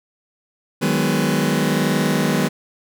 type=chord; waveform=sawtooth; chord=G# minor seventh; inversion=second; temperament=just; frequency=155.74 / 186.89 / 207.7 / 249.2 Hz; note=D#3 / F#3 / G#3 / B3; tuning=+2 / +18 / 0 / +16 cents; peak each=-18 dBFS; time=0.81-2.49 s; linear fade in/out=20 ms; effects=none